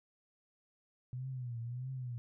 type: tone with vibrato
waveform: sine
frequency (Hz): 123.7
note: B2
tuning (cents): +3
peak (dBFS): -38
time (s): 1.13-2.18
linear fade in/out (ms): 0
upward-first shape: triangle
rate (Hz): 1.6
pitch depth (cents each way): 130
effects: none